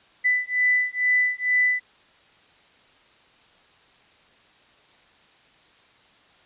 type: beating tone pair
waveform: sine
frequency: 1992 / 1994.2 Hz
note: B6 / B6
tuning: +14 / +16 cents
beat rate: 2.2 Hz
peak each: -22 dBFS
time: 0.24-1.8 s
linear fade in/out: 20 ms
effects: white hiss -56 dBFS RMS until 6.45 s + resampled to 8000 Hz